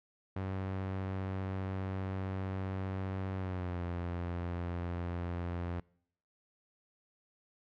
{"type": "tone with pitch glide", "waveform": "sawtooth", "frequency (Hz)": [95.1, 87.21], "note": ["F#2", "F2"], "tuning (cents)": [48, -2], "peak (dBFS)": -31, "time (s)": [0.36, 5.8], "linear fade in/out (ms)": 5, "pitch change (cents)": -150, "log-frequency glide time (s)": [3.35, 3.83], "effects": ["noise-tail reverb RT60 0.7 s tail -25 dB re dry", "low-pass 2000 Hz 12 dB/octave"]}